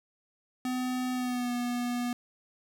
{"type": "tone with pitch glide", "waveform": "square", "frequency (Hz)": [252.9, 243.3], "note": ["B3", "B3"], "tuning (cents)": [41, -26], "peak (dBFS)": -30, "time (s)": [0.65, 2.13], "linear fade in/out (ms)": 2, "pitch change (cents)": -67, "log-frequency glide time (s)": [1.13, 1.52], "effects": ["10-bit"]}